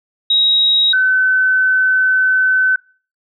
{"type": "tone pair in turn", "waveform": "sine", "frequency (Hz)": [3807, 1519.1], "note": ["A#7", "F#6"], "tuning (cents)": [36, 45], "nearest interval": "octave + major third", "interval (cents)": 1591, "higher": "first", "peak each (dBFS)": -10, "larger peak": "neither", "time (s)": [[0.3, 0.93], [0.93, 2.76]], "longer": "second", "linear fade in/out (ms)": 5, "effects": ["noise-tail reverb RT60 0.4 s tail -23 dB re dry"]}